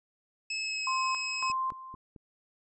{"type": "tone with pitch glide", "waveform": "25% pulse", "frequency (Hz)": [2594, 2561], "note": ["E7", "D#7"], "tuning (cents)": [-28, 49], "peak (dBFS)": -28, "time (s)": [0.5, 1.52], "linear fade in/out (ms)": 5, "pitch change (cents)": -23, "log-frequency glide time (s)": [0.62, 0.84]}
{"type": "tone with tremolo", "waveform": "sine", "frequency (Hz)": 1046.5, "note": "C6", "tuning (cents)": 0, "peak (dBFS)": -28, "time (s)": [0.87, 1.95], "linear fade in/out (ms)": 2, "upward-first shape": "square", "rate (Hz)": 1.8, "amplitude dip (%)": 80}
{"type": "click train", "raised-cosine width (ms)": 3, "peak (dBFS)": -36, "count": 4, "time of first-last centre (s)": [1.5, 2.162], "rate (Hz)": 4.53}
{"effects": ["resampled to 22050 Hz"]}